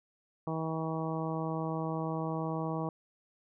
harmonic tone, 160.5 Hz, E3, 46 cents flat, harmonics 1 / 2 / 3 / 4 / 5 / 6 / 7, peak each -35 / -38 / -40 / -41 / -42 / -43 / -43 dBFS, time 0.47-2.89 s, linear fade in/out 2 ms, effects none

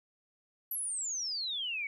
sine exponential sweep, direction down, 12000 to 2201 Hz, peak -33 dBFS, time 0.71-1.87 s, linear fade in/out 2 ms, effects 12-bit

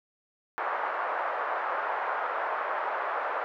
white band-pass noise, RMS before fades -31 dBFS, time 0.58-3.44 s, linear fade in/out 0 ms, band 550 to 1400 Hz, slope 24 dB/octave, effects none

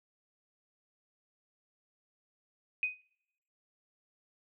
sine tone with exponential decay, 2500 Hz, D#7, 8 cents sharp, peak -25 dBFS, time 2.83-3.02 s, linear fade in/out 1 ms, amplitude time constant 40 ms, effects noise-tail reverb RT60 0.8 s tail -25 dB re dry

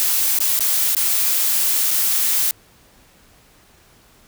blue noise with dropouts, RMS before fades -18 dBFS, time 0-2.51 s, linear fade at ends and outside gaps 0 ms, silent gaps 0.388-0.404 / 0.591-0.606 / 0.949-0.967 / 1.907-1.912 s, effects pink hiss -52 dBFS RMS until 4.27 s

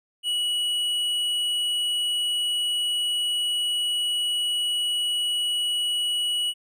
sine tone with hard clipping, 2930 Hz, F#7, 18 cents flat, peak -24 dBFS, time 0.23-6.54 s, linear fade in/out 50 ms, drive 7 dB, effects none

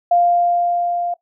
sine tone with level ramp, 698.5 Hz, F5, in tune, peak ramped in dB -10 to -19 dBFS, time 0.11-1.14 s, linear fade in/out 5 ms, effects noise-tail reverb RT60 0.1 s tail -18 dB re dry

